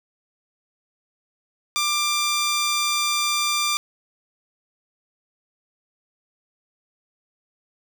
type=tone; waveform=10% pulse; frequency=1187 Hz; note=D6; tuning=18 cents sharp; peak=-12 dBFS; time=1.76-3.77 s; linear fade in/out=0 ms; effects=none